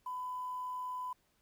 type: tone with quantisation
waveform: sine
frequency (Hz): 1003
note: B5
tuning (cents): +26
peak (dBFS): -37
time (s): 0.06-1.13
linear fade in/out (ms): 5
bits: 10
effects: pink hiss -74 dBFS RMS until 1.41 s